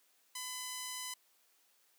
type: tone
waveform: 5% pulse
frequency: 1008 Hz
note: B5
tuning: 35 cents sharp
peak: -28 dBFS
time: 0.35-1.14 s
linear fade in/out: 5 ms
effects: white hiss -71 dBFS RMS until 1.98 s + high-pass 300 Hz 12 dB/octave